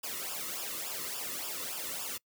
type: noise with flanger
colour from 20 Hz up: white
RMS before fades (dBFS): -38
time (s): 0.03-2.18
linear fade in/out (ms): 10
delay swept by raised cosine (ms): 0.48 to 1.3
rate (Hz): 3.5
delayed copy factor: -0.85
effects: noise-tail reverb RT60 0.1 s tail -25 dB re dry